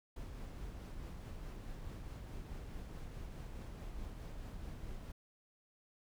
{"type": "noise with tremolo", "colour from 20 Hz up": "brown", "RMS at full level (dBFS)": -45, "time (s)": [0.16, 5.12], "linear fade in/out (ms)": 5, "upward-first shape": "triangle", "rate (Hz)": 4.7, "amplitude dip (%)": 30, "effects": []}